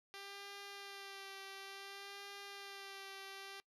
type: tone with vibrato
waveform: 5% pulse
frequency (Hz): 395.1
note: G4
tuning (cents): +14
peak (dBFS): -37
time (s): 0.14-3.6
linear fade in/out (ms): 0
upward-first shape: sine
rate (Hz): 0.57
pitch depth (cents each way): 23
effects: noise-tail reverb RT60 0.1 s tail -23 dB re dry + low-pass 10000 Hz 12 dB/octave